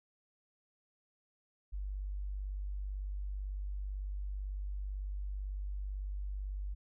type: tone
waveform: sine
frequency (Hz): 49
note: G1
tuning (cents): 0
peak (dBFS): -36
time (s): 1.72-6.75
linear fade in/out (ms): 20
effects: none